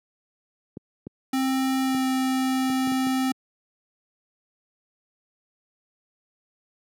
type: clicks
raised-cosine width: 3 ms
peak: -21 dBFS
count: 7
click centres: 0.771 / 1.069 / 1.948 / 2.7 / 2.873 / 2.919 / 3.069 s
type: tone with pitch glide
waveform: square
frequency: 264 to 261.3 Hz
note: C4 to C4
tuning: +16 to -2 cents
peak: -22 dBFS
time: 1.33-3.32 s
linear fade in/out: 5 ms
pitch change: -18 cents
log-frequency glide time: 1.82-2.06 s
effects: high-pass 150 Hz 12 dB/octave